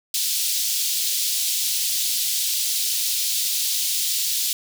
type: high-pass noise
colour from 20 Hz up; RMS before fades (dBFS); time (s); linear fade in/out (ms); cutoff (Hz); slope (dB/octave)
pink; -23; 0.14-4.53; 2; 3500; 24
effects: none